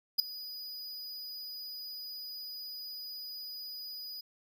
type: tone with ADSR envelope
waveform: square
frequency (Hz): 4942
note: D#8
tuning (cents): -13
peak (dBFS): -20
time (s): 0.18-4.21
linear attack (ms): 18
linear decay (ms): 3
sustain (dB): -21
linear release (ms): 7
effects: none